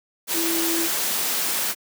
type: tone in noise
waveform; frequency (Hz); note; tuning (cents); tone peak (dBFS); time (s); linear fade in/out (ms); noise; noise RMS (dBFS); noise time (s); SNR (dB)
sine; 332.3; E4; +14; -24; 0.33-0.89; 50; white; -24; 0.27-1.75; -3
effects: high-pass 200 Hz 12 dB/octave